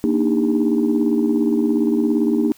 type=chord; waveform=sine; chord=Eb major seventh; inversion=second; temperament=equal with one note detuned; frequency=233.1 / 293.7 / 311.1 / 401.2 Hz; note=Bb3 / D4 / Eb4 / G4; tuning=0 / 0 / 0 / +40 cents; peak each=-18 / -20 / -19 / -22 dBFS; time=0.04-2.52 s; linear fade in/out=0 ms; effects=tanh soft clip ceiling -8 dBFS + white hiss -51 dBFS RMS until 2.57 s